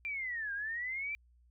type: linear two-way sweep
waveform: sine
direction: down then up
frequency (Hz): 2386 to 1585 to 2364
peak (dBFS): -35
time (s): 0.05-1.15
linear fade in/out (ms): 0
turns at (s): 0.53
effects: added 60 Hz sine -62 dBFS peak until 1.5 s